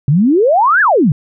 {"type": "exponential two-way sweep", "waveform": "sine", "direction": "up then down", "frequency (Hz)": [130, 1760, 130], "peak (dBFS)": -7, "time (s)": [0.08, 1.12], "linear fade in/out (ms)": 2, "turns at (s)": 0.81, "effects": []}